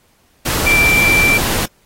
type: tone in noise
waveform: sine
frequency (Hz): 2346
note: D7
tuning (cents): -2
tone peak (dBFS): -10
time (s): 0.66-1.38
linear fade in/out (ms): 10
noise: pink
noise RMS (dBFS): -18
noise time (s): 0.45-1.66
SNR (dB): +5
effects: pink hiss -56 dBFS RMS until 1.85 s + AAC 48 kbps